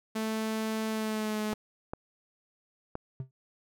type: tone with pitch glide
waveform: sawtooth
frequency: 219.7 to 213.4 Hz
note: A3 to G#3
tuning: -2 to +47 cents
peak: -26 dBFS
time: 0.15-1.54 s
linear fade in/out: 10 ms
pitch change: -51 cents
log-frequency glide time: 0.89-1.4 s
type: clicks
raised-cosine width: 1 ms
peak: -21 dBFS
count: 3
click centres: 1.531 / 1.935 / 2.954 s
type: tone with exponential decay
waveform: triangle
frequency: 130.81 Hz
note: C3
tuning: in tune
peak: -28 dBFS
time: 3.2-3.31 s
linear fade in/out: 2 ms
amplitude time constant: 22 ms
effects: none